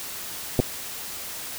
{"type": "clicks", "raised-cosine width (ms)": 2, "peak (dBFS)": -6, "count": 2, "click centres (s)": [0.592, 0.6], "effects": ["white hiss -35 dBFS RMS until 1.58 s"]}